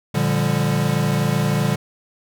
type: chord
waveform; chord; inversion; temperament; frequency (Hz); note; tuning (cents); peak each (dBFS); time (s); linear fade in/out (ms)
square; G minor seventh; first; equal with one note detuned; 116.54 / 146.83 / 174.61 / 199.77; Bb2 / D3 / F3 / G3; 0 / 0 / 0 / +33; -25 / -21 / -26 / -24; 0.14-1.76; 10
effects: none